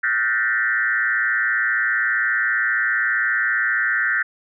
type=tone with frequency modulation; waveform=sine; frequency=1664 Hz; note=G#6; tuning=3 cents sharp; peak=-17 dBFS; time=0.03-4.23 s; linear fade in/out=10 ms; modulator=115 Hz; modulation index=2.2; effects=none